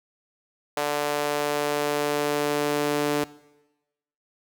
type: tone with high-pass filter sweep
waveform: sawtooth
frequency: 146.83 Hz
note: D3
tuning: in tune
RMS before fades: -25 dBFS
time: 0.77-3.24 s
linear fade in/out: 2 ms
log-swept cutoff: 580 to 350 Hz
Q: 1.7
effects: noise-tail reverb RT60 1.0 s tail -20 dB re dry